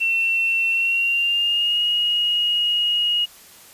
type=tone with pitch glide; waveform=sine; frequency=2702 to 2879 Hz; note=E7 to F#7; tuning=+42 to -48 cents; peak=-17 dBFS; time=0-3.26 s; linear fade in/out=20 ms; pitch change=+110 cents; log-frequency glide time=0.7-1.83 s; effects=white hiss -46 dBFS RMS until 3.73 s + resampled to 32000 Hz